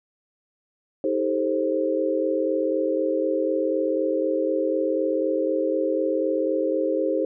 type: chord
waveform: sine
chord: A half-diminished seventh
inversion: second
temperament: just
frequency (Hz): 316.8 / 396 / 440 / 528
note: Eb4 / G4 / A4 / C5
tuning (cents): +31 / +18 / 0 / +16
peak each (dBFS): -26 / -27 / -29 / -24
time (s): 1.04-7.25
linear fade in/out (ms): 2
effects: none